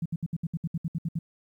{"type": "tone bursts", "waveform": "sine", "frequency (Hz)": 164.81, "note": "E3", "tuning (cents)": 0, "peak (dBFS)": -26, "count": 12, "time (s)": [0.02, 1.19], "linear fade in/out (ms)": 5, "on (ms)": 37, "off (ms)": 66, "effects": ["11-bit"]}